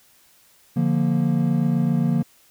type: chord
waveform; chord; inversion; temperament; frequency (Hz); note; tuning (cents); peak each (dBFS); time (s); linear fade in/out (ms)
triangle; Bb major; first; equal; 146.83 / 174.61 / 233.1; D3 / F3 / Bb3; 0 / 0 / 0; -20; 0.76-2.23; 10
effects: white hiss -56 dBFS RMS until 2.5 s